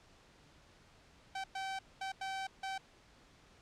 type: tone bursts at uneven times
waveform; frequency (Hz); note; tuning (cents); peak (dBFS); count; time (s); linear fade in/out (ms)
sawtooth; 771; G5; -29; -34; 5; 1.35-1.44 / 1.55-1.79 / 2.01-2.12 / 2.21-2.47 / 2.63-2.78; 5
effects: pink hiss -63 dBFS RMS until 3.61 s + low-pass 6000 Hz 12 dB/octave